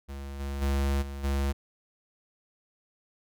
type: tone with level steps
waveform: square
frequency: 69.3 Hz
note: C#2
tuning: in tune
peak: -37 / -32 / -25 / -36 / -26 dBFS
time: 0.08-1.53 s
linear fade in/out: 20 ms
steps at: 0.39 / 0.61 / 1.01 / 1.23 s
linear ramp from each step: 20 ms
effects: none